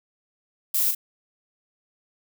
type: noise with echo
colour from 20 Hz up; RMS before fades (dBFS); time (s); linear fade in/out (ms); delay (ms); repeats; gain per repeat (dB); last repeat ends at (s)
violet; -23; 0.74-0.91; 5; 39; 1; -5; 0.949
effects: none